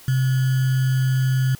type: tone with sample-and-hold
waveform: sine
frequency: 130.5 Hz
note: C3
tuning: 4 cents flat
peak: -16 dBFS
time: 0.08-1.55 s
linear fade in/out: 2 ms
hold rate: 1575 Hz
effects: white hiss -46 dBFS RMS until 1.59 s